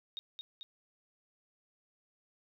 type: tone with echo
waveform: sine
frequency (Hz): 3719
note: A#7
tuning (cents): -5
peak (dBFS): -38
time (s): 0.17-0.19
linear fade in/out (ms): 0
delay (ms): 220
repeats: 2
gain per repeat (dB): -3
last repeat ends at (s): 0.63
effects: none